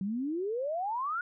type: exponential sweep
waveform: sine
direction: up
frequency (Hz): 185 to 1464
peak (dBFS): -30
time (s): 0.01-1.21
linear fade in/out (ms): 2
effects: none